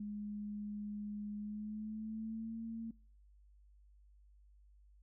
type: tone with pitch glide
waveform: sine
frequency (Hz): 207.7 to 226.5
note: G#3 to A#3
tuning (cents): 0 to -50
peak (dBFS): -40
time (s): 0-2.91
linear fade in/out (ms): 5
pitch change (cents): +150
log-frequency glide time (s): 1.37-2.58
effects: noise-tail reverb RT60 0.5 s tail -25 dB re dry + added 50 Hz sine -61 dBFS peak until 5.02 s